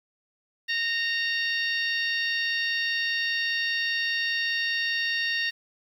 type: harmonic tone with a mistuned harmonic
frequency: 925 Hz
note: A#5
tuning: 14 cents flat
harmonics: 2 / 3 / 4 / 5 / 6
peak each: -27 / -31 / -33 / -35 / -37 dBFS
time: 0.68-5.51 s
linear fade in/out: 20 ms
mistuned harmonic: 5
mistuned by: -39 cents
effects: 9-bit